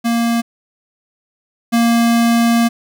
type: tone pair in turn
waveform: square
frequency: 233.1 / 233.1 Hz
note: A#3 / A#3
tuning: 0 / 0 cents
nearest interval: unison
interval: 0 cents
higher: neither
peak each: -14 / -11 dBFS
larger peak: second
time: 0.04-0.42 / 1.72-2.69 s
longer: second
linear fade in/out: 20 ms
effects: none